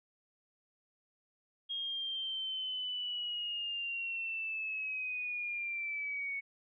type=linear sweep; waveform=sine; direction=down; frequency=3262 to 2212 Hz; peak=-35 dBFS; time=1.69-6.41 s; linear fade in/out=20 ms; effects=none